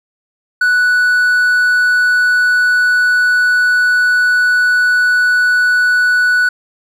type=tone; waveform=triangle; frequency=1480 Hz; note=F#6; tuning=in tune; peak=-7 dBFS; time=0.61-6.49 s; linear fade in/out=5 ms; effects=none